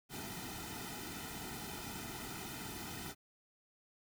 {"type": "noise with comb filter", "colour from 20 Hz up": "pink", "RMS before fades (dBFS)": -45, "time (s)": [0.09, 3.15], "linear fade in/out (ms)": 50, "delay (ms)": 1.8, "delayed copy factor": -0.9, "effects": []}